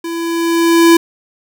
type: tone with level ramp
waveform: square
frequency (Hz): 334.8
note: E4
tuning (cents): +27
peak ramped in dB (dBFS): -21 to -4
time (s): 0.04-0.97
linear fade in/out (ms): 5
effects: none